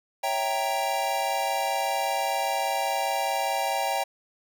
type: chord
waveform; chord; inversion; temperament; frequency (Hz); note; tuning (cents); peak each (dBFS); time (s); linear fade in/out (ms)
square; C# diminished seventh; none; equal; 554.4 / 659.3 / 784 / 932.3; C#5 / E5 / G5 / Bb5; 0 / 0 / 0 / 0; -34 / -33 / -28 / -32; 0.23-4.04; 10
effects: none